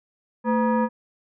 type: tone with frequency modulation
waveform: sine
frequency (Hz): 223.8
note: A3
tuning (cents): +30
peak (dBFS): -18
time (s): 0.44-0.89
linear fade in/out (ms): 50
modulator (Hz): 730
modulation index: 1.1
effects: none